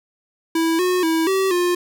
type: tone with pitch steps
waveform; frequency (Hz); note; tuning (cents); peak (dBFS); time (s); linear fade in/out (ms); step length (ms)
square; 327.6 / 363.8 / 324.8 / 383.7 / 354.1; E4 / F#4 / E4 / G4 / F4; -11 / -29 / -26 / -37 / +24; -17; 0.55-1.75; 5; 240
effects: none